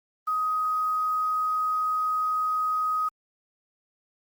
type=tone with quantisation; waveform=sine; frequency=1256 Hz; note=D#6; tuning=16 cents sharp; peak=-23 dBFS; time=0.27-3.09 s; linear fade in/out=10 ms; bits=8; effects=Opus 32 kbps